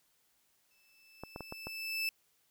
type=tone with exponential growth; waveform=30% pulse; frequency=2634 Hz; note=E7; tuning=2 cents flat; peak=-28 dBFS; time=0.71-2.09 s; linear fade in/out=1 ms; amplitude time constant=300 ms
type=clicks; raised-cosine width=1 ms; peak=-27 dBFS; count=5; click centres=1.236 / 1.361 / 1.407 / 1.524 / 1.67 s
effects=white hiss -73 dBFS RMS until 2.5 s